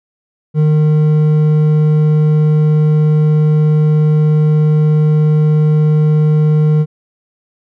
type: tone with hard clipping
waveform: triangle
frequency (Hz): 152.8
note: D#3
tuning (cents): -31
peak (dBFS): -9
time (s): 0.54-6.86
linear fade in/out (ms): 50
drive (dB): 9
effects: none